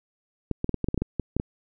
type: clicks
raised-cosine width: 3 ms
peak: -12 dBFS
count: 12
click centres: 0.513 / 0.644 / 0.693 / 0.743 / 0.843 / 0.886 / 0.944 / 0.977 / 1.02 / 1.197 / 1.366 / 1.399 s
effects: none